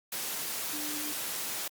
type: tone in noise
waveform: sine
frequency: 300 Hz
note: D4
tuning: 37 cents sharp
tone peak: -40 dBFS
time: 0.73-1.12 s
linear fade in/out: 5 ms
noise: white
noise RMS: -35 dBFS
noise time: 0.12-1.68 s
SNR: -8 dB
effects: high-pass 150 Hz 12 dB/octave + Opus 48 kbps